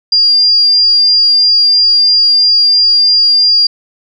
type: tone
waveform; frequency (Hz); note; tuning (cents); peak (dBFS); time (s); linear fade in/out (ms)
sine; 4801; D8; +37; -5; 0.12-3.67; 5
effects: none